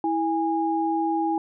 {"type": "tone pair together", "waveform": "sine", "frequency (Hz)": [326.9, 821], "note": ["E4", "G#5"], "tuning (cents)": [-14, -20], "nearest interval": "octave + major third", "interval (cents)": 1594, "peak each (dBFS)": -24, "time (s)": [0.04, 1.38], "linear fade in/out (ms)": 2, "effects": []}